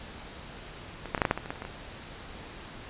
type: clicks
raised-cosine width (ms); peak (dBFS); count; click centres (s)
0.5; -23 / -11 / -16 / -7 / -8 / -7 / -17 / -25 / -17 / -29 / -22 / -23; 12; 1.057 / 1.148 / 1.178 / 1.218 / 1.252 / 1.311 / 1.376 / 1.459 / 1.505 / 1.558 / 1.621 / 1.651
effects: pink hiss -44 dBFS RMS until 2.89 s + resampled to 8000 Hz